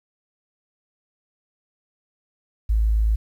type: tone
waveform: sine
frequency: 54.2 Hz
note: A1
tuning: 25 cents flat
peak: -16 dBFS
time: 2.69-3.16 s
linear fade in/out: 10 ms
effects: 9-bit